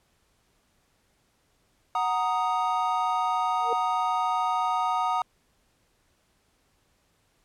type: chord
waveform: triangle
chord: D# minor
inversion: first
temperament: equal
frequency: 740 / 932.3 / 1244.5 Hz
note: F#5 / A#5 / D#6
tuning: 0 / 0 / 0 cents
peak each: -26 dBFS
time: 1.95-5.22 s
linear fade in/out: 2 ms
type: tone with exponential growth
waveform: sine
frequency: 466.2 Hz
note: A#4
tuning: in tune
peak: -23 dBFS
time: 3.58-3.73 s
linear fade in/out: 2 ms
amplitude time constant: 32 ms
effects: pink hiss -68 dBFS RMS until 7.44 s + low-pass 12000 Hz 12 dB/octave